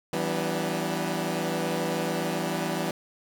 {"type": "chord", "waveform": "15% pulse", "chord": "E minor seventh", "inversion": "none", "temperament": "equal with one note detuned", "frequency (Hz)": [164.81, 192.08, 246.9, 293.7], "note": ["E3", "G3", "B3", "D4"], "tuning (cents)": [0, -35, 0, 0], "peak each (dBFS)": [-24, -25, -28, -29], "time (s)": [0.13, 2.91], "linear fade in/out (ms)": 2, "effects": []}